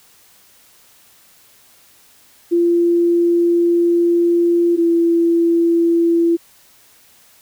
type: tone pair in turn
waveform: sine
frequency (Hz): 343.4 / 337.1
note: F4 / E4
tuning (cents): -29 / +39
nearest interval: unison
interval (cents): 32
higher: first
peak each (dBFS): -11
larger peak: neither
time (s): 2.51-4.77 / 4.77-6.37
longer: first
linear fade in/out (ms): 20
effects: white hiss -50 dBFS RMS until 7.41 s